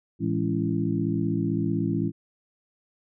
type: harmonic tone with a mistuned harmonic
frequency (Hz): 55.7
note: A1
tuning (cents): +22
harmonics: 2 / 3 / 4 / 5 / 6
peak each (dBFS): -30 / -28 / -30 / -29 / -30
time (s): 0.19-2.12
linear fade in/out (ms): 50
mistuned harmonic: 4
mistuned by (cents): -110
effects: none